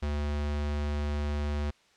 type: tone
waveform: square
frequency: 73.42 Hz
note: D2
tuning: in tune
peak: -29 dBFS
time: 0.02-1.71 s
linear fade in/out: 10 ms
effects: white hiss -63 dBFS RMS until 1.96 s + low-pass 5000 Hz 12 dB/octave